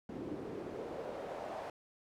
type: noise with band-pass filter sweep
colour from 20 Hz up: pink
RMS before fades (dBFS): -43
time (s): 0.09-1.7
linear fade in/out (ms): 2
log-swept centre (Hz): 290 to 740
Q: 2.3
effects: none